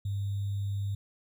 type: tone with sample-and-hold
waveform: sine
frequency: 99.9 Hz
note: G2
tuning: 33 cents sharp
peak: -29 dBFS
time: 0.05-0.95 s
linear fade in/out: 5 ms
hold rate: 3675 Hz
effects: none